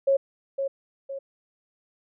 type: tone with echo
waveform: sine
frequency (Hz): 547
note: C#5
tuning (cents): -23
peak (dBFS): -17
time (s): 0.07-0.17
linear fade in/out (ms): 10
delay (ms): 510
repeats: 2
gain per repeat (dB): -7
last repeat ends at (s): 1.19
effects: none